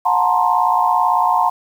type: tone cluster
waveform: sine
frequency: 725 / 878 / 936 / 1051 Hz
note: F#5 / A5 / A#5 / C6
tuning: -35 / -4 / +7 / +7 cents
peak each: -18 dBFS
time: 0.05-1.5 s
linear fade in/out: 10 ms
effects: 7-bit